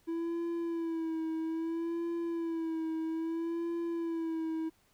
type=tone with vibrato; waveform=triangle; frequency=329.9 Hz; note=E4; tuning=1 cent sharp; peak=-30 dBFS; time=0.07-4.7 s; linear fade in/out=20 ms; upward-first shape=sine; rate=0.61 Hz; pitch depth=46 cents each way; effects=pink hiss -69 dBFS RMS until 4.93 s